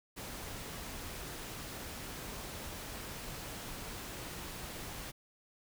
pink noise, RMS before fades -44 dBFS, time 0.16-5.12 s, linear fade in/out 20 ms, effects none

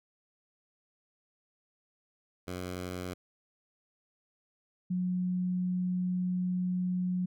10% pulse / sine tone pair in turn, 90.7 / 181.4 Hz, F#2 / F#3, -34 / -34 cents, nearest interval octave, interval 1200 cents, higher second, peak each -28 dBFS, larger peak neither, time 2.47-3.14 / 4.9-7.26 s, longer second, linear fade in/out 10 ms, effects none

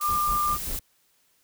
sine tone, 1197 Hz, D6, 33 cents sharp, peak -22 dBFS, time 0-0.58 s, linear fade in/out 50 ms
blue noise, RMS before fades -33 dBFS, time 0.01-0.79 s, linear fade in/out 2 ms
brown noise with tremolo, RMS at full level -35 dBFS, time 0.08-0.8 s, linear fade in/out 10 ms, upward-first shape square, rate 5.1 Hz, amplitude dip 65%
effects white hiss -66 dBFS RMS until 1.43 s

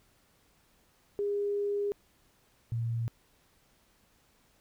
sine tone pair in turn, 407 / 115.8 Hz, G#4 / A#2, -35 / -11 cents, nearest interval octave + minor seventh, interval 2176 cents, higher first, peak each -28 / -29 dBFS, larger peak first, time 1.19-1.92 / 2.72-3.08 s, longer first, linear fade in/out 0 ms, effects pink hiss -67 dBFS RMS until 4.6 s

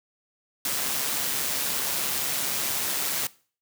white noise with amplitude modulation, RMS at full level -26 dBFS, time 0.65-3.27 s, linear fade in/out 2 ms, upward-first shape sine, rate 137 Hz, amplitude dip 35%, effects noise-tail reverb RT60 0.4 s tail -20 dB re dry + high-pass 100 Hz 12 dB/octave

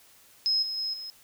sine tone with level steps, 5130 Hz, E8, 48 cents flat, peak -22 / -30 / -28 / -36 dBFS, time 0.46-1.1 s, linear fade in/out 0 ms, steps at 0.62 / 0.77 / 0.93 s, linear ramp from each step 10 ms, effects white hiss -57 dBFS RMS until 1.23 s

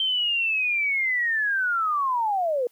sine linear sweep, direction down, 3136 to 466.2 Hz, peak -21 dBFS, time 0-2.67 s, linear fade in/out 2 ms, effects white hiss -63 dBFS RMS until 2.71 s + high-pass 300 Hz 12 dB/octave

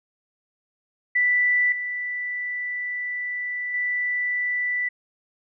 sine tone with level steps, 1975.5 Hz, B6, in tune, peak -17 / -26 / -22 dBFS, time 1.15-4.89 s, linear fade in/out 10 ms, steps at 1.72 / 3.74 s, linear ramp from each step 2 ms, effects none

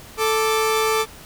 sawtooth tone pair together, 440 / 1174.7 Hz, A4 / D6, 0 / 0 cents, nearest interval octave + perfect fourth, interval 1700 cents, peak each -15 / -19 dBFS, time 0.17-1.06 s, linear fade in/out 50 ms, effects pink hiss -42 dBFS RMS until 1.25 s

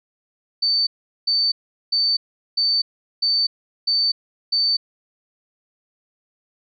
sine tone bursts, 4554 Hz, C#8, 46 cents sharp, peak -16 dBFS, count 7, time 0.62-4.77 s, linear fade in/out 10 ms, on 250 ms, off 400 ms, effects none

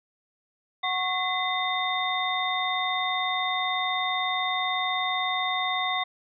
sine tone cluster, 738 / 1097 / 2033 / 3642 Hz, F#5 / C#6 / B6 / A#7, -5 / -18 / +50 / -41 cents, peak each -30 dBFS, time 0.83-6.04 s, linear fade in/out 10 ms, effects none

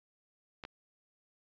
clicks, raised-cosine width 0.3 ms, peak -27 dBFS, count 2, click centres 0.638 / 0.651 s, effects resampled to 16000 Hz

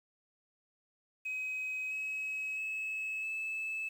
sine tone with pitch steps, 2534 / 2560 / 2587 / 2614 Hz, D#7 / D#7 / E7 / E7, +31 / +49 / -33 / -15 cents, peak -33 dBFS, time 1.25-3.89 s, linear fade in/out 10 ms, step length 660 ms, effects tanh soft clip ceiling -32 dBFS + 10-bit

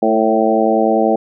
harmonic tone with a mistuned harmonic, 110.5 Hz, A2, 8 cents sharp, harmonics 2 / 3 / 4 / 5 / 6 / 7, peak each -18 / -18 / -18 / -18 / -18 / -18 dBFS, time 0.02-1.16 s, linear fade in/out 5 ms, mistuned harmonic 4, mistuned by +19 cents, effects none

